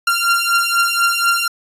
sawtooth beating tone pair, 1382 / 1386.1 Hz, F6 / F6, -19 / -13 cents, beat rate 4.1 Hz, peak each -13 dBFS, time 0.07-1.48 s, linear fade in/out 5 ms, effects resampled to 32000 Hz

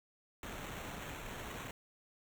pink noise with sample-and-hold, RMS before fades -45 dBFS, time 0.43-1.71 s, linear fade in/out 2 ms, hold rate 4900 Hz, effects none

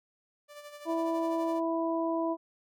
sawtooth tone with tremolo, 587.3 Hz, D5, in tune, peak -39 dBFS, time 0.48-1.61 s, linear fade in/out 50 ms, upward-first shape sine, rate 12 Hz, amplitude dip 55%
harmonic tone, 329.6 Hz, E4, in tune, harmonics 1 / 2 / 3, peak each -30 / -32 / -35 dBFS, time 0.85-2.37 s, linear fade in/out 50 ms
effects none

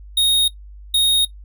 square tone pair in turn, 3729 / 3729 Hz, A#7 / A#7, 0 / 0 cents, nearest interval unison, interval 0 cents, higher neither, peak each -13 dBFS, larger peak neither, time 0.17-0.48 / 0.94-1.25 s, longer neither, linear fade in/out 5 ms, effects noise-tail reverb RT60 0.1 s tail -19 dB re dry + added 50 Hz sine -36 dBFS peak until 1.44 s

